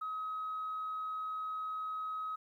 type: tone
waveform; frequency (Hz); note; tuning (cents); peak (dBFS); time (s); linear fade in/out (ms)
sine; 1271; D#6; +36; -35; 0.01-2.36; 10
effects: tanh soft clip ceiling -32 dBFS + 12-bit